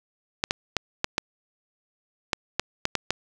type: clicks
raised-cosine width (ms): 0.2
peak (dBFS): -5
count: 10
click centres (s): 0.439 / 0.509 / 0.767 / 1.044 / 1.181 / 2.332 / 2.596 / 2.854 / 2.953 / 3.106
effects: none